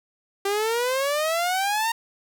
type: exponential sweep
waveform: sawtooth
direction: up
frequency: 392 to 930 Hz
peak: -18 dBFS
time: 0.45-1.92 s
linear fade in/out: 5 ms
effects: none